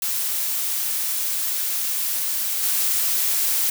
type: noise with level steps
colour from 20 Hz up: blue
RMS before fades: -24 / -21 dBFS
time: 0.02-3.7 s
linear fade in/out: 2 ms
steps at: 2.62 s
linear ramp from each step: 20 ms
effects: none